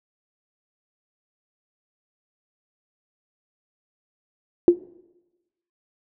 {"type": "tone with exponential decay", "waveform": "sine", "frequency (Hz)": 349.3, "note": "F4", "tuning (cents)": 0, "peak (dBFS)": -5, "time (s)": [4.68, 4.79], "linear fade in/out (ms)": 1, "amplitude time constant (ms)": 23, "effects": ["noise-tail reverb RT60 1.0 s tail -20 dB re dry"]}